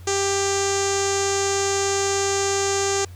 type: tone with low-pass filter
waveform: sawtooth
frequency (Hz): 394.8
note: G4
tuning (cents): +12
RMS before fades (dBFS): -22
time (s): 0.07-3.05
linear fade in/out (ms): 5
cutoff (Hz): 6800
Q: 6.4
effects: added 90 Hz sine -37 dBFS peak until 3.15 s + pink hiss -52 dBFS RMS until 3.15 s